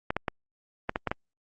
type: clicks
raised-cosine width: 0.5 ms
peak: -12 dBFS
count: 7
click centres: 0.105 / 0.166 / 0.282 / 0.894 / 0.959 / 1.073 / 1.115 s
effects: Opus 48 kbps